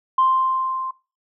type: tone with level ramp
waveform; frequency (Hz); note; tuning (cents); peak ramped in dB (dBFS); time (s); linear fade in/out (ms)
sine; 1046.5; C6; 0; -12 to -25; 0.18-0.91; 5
effects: noise-tail reverb RT60 0.3 s tail -20 dB re dry + tanh soft clip ceiling -8 dBFS